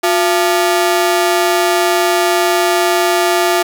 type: ring-modulated tone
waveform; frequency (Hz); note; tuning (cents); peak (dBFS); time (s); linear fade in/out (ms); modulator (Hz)
sawtooth; 520; C5; -11; -4; 0.03-3.63; 10; 161
effects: none